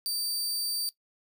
sawtooth tone, 4642 Hz, D8, 21 cents flat, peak -26 dBFS, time 0.06-0.89 s, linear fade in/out 0 ms, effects noise-tail reverb RT60 0.1 s tail -17 dB re dry

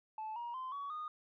sine tone with pitch steps, 870 / 948.7 / 1034.6 / 1128.3 / 1230.4 Hz, A5 / A#5 / C6 / C#6 / D#6, -20 / +30 / -20 / +30 / -20 cents, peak -38 dBFS, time 0.18-1.08 s, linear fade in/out 2 ms, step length 180 ms, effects tanh soft clip ceiling -37 dBFS

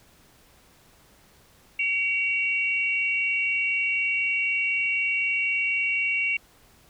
sine tone pair together, 2266 / 2742 Hz, C#7 / F7, +37 / -32 cents, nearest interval minor third, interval 331 cents, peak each -25 dBFS, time 1.79-6.37 s, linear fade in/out 5 ms, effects pink hiss -57 dBFS RMS until 6.89 s

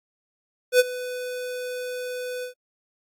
square tone with ADSR envelope, 499 Hz, B4, 18 cents sharp, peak -12 dBFS, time 0.72-2.54 s, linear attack 76 ms, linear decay 29 ms, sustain -18 dB, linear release 110 ms, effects AAC 64 kbps

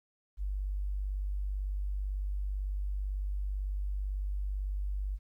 sine tone, 49 Hz, G1, in tune, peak -31 dBFS, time 0.37-5.19 s, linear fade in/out 50 ms, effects 12-bit

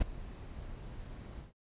brown noise with ADSR envelope, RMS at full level -26 dBFS, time 0-1.53 s, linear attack 18 ms, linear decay 12 ms, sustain -19 dB, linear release 130 ms, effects noise-tail reverb RT60 0.1 s tail -24 dB re dry + resampled to 8000 Hz

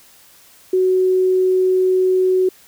sine tone, 371.8 Hz, F#4, 8 cents sharp, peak -12 dBFS, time 0.73-2.49 s, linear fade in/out 5 ms, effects white hiss -48 dBFS RMS until 2.67 s

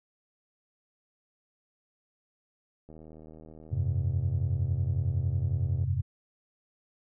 click train, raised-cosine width 2 ms, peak -36 dBFS, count 233, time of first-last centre 2.89-5.838 s, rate 78.7 Hz
sine chord, F suspended second, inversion none, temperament just, 87.31 / 98.22 / 130.96 Hz, F2 / G2 / C3, 0 / +4 / +2 cents, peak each -30 dBFS, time 3.71-6.02 s, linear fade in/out 20 ms
effects none

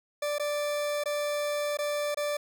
40% pulse tone with dropouts, 587.3 Hz, D5, in tune, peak -27 dBFS, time 0.22-2.37 s, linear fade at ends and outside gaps 5 ms, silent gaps 0.384-0.396 / 1.038-1.057 / 1.772-1.787 / 2.146-2.171 s, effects none

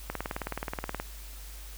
click train, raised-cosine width 0.5 ms, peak -17 dBFS, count 18, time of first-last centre 0.1-0.999 s, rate 18.9 Hz, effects added 50 Hz sine -42 dBFS peak until 1.77 s + white hiss -49 dBFS RMS until 1.77 s

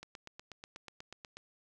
click train, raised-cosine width 0.2 ms, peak -29 dBFS, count 12, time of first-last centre 0.03-1.37 s, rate 8.21 Hz, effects none

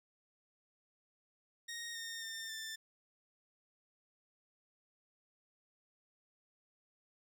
15% pulse tone with pitch steps, 1864.7 / 1834.8 / 1805.3 / 1776.4 Hz, A#6 / A#6 / A6 / A6, 0 / -28 / +44 / +16 cents, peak -36 dBFS, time 1.68-2.76 s, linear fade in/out 10 ms, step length 270 ms, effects none

